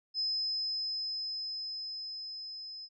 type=tone with level ramp; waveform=sine; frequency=5100 Hz; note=D#8; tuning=42 cents sharp; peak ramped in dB=-29 to -42 dBFS; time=0.14-2.89 s; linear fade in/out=50 ms; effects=none